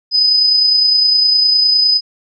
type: tone with amplitude modulation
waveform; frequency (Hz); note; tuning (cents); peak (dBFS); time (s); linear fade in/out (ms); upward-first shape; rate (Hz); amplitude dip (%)
sine; 5010; D#8; +11; -7; 0.11-2.01; 50; sine; 29.8; 35
effects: none